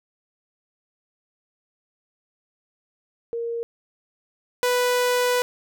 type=tone pair in turn; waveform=sine / sawtooth; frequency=466.2 / 493.9 Hz; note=A#4 / B4; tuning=0 / 0 cents; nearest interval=minor second; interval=100 cents; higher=second; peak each=-25 / -15 dBFS; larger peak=second; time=3.33-3.63 / 4.63-5.42 s; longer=second; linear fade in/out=0 ms; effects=none